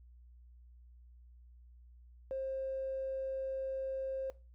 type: tone with tanh clipping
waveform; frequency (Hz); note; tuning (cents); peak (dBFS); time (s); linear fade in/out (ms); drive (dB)
triangle; 532; C5; +29; -35; 2.31-4.3; 0; 4
effects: noise-tail reverb RT60 0.3 s tail -19 dB re dry + added 60 Hz sine -55 dBFS peak until 4.54 s